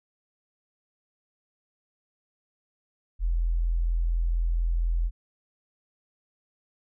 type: tone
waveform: sine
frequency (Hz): 42.13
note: E1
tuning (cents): +38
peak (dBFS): -22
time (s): 3.19-5.11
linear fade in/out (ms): 50
effects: none